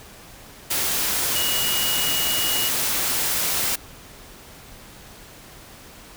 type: tone in noise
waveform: sine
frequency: 2899 Hz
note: F#7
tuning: 36 cents flat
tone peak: -25 dBFS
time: 1.35-2.69 s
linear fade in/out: 10 ms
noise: white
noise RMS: -23 dBFS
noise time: 0.7-3.76 s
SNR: -5 dB
effects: pink hiss -44 dBFS RMS until 6.16 s

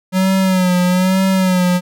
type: tone with vibrato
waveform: square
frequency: 185 Hz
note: F#3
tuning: in tune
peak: -12 dBFS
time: 0.12-1.81 s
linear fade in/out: 50 ms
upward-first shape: sine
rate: 1.1 Hz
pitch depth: 55 cents each way
effects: none

